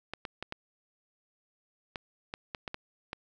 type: clicks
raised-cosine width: 0.3 ms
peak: -20 dBFS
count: 10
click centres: 0.136 / 0.252 / 0.426 / 0.524 / 1.958 / 2.339 / 2.548 / 2.678 / 2.744 / 3.131 s
effects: none